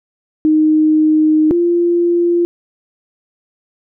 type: tone pair in turn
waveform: sine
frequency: 309.9 / 345.6 Hz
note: D#4 / F4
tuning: -7 / -18 cents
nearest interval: major second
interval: 189 cents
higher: second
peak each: -8 / -10 dBFS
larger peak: first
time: 0.45-1.51 / 1.51-2.45 s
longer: first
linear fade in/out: 0 ms
effects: none